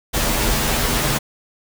pink noise with comb filter, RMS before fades -19 dBFS, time 0.13-1.19 s, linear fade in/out 20 ms, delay 11 ms, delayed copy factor -0.8, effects none

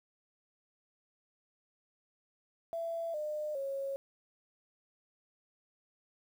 sine tone with pitch steps, 667 / 604.6 / 548.1 Hz, E5 / D#5 / C#5, +20 / -50 / -20 cents, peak -34 dBFS, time 2.73-3.96 s, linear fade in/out 0 ms, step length 410 ms, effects 10-bit

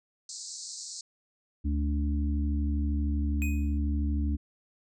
white band-pass noise, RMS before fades -41 dBFS, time 0.29-1.01 s, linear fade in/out 2 ms, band 4100 to 8200 Hz, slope 96 dB/octave
harmonic tone, 72.7 Hz, D2, 17 cents flat, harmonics 1 / 3 / 4, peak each -26 / -35 / -35 dBFS, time 1.64-4.37 s, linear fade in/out 20 ms
square tone with exponential decay, 2500 Hz, D#7, 8 cents sharp, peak -32 dBFS, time 3.42-3.78 s, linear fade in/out 0 ms, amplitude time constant 78 ms
effects none

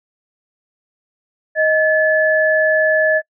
sine tone pair together, 626.3 / 1725 Hz, D#5 / A6, +11 / -35 cents, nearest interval octave + tritone, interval 1754 cents, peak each -14 dBFS, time 1.55-3.22 s, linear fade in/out 50 ms, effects noise-tail reverb RT60 0.1 s tail -25 dB re dry

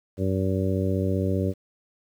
harmonic tone, 95.2 Hz, F#2, 50 cents sharp, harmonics 1 / 2 / 3 / 4 / 5 / 6, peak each -25 / -28 / -30 / -31 / -32 / -33 dBFS, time 0.17-1.54 s, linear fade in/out 50 ms, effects 9-bit

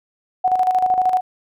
sine tone with tremolo, 740 Hz, F#5, in tune, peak -12 dBFS, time 0.44-1.21 s, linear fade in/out 10 ms, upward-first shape square, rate 13 Hz, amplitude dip 55%, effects none

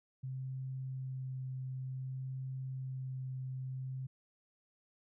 sine tone with vibrato, 130.81 Hz, C3, in tune, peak -38 dBFS, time 0.23-4.07 s, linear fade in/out 10 ms, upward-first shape sine, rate 0.55 Hz, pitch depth 9 cents each way, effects none

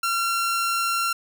sawtooth tone, 1368 Hz, F6, 36 cents flat, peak -18 dBFS, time 0.03-1.13 s, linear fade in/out 5 ms, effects none

